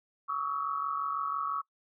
sine tone cluster, 1124 / 1268 / 1314 Hz, C#6 / D#6 / E6, +24 / +32 / -6 cents, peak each -32 / -36 / -37 dBFS, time 0.28-1.62 s, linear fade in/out 20 ms, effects noise-tail reverb RT60 0.1 s tail -22 dB re dry

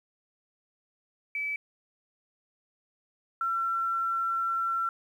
sine tone pair in turn, 2300 / 1352.7 Hz, D7 / E6, -37 / +44 cents, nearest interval major sixth, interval 919 cents, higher first, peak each -29 / -26 dBFS, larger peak second, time 1.35-1.56 / 3.41-4.89 s, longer second, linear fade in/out 2 ms, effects 10-bit

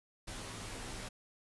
pink noise with comb filter, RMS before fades -44 dBFS, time 0.27-1.09 s, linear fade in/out 10 ms, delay 14 ms, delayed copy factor -0.85, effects resampled to 24000 Hz

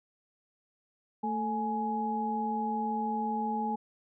sine tone cluster, 221.8 / 441.2 / 839 Hz, A3 / A4 / G#5, +14 / +5 / +17 cents, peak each -33 / -40 / -31 dBFS, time 1.23-3.76 s, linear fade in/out 10 ms, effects none

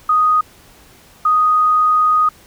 sine tone pair in turn, 1244.5 / 1244.5 Hz, D#6 / D#6, 0 / 0 cents, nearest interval unison, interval 0 cents, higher neither, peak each -10 dBFS, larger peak neither, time 0.09-0.41 / 1.25-2.29 s, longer second, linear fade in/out 5 ms, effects pink hiss -46 dBFS RMS until 2.46 s

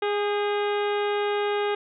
harmonic tone with a mistuned harmonic, 411.8 Hz, G#4, 15 cents flat, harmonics 1 / 2 / 3 / 4 / 5 / 6 / 7 / 8 / 9, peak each -24 / -30 / -34 / -36 / -38 / -40 / -41 / -42 / -43 dBFS, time 0.02-1.75 s, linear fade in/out 5 ms, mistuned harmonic 4, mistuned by -45 cents, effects none

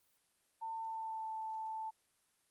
sine tone with pitch glide, 898 to 881 Hz, A5 to A5, +35 to +2 cents, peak -39 dBFS, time 0.61-1.91 s, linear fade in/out 20 ms, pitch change -33 cents, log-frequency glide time 0.79-1.31 s, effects white hiss -75 dBFS RMS until 2.5 s + Opus 32 kbps

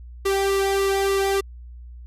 sawtooth tone with flanger, 392 Hz, G4, in tune, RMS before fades -21 dBFS, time 0.25-1.41 s, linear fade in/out 10 ms, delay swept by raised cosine 1.2 to 1.86 ms, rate 3.4 Hz, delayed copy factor -0.7, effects added 60 Hz sine -37 dBFS peak until 2.06 s + resampled to 32000 Hz

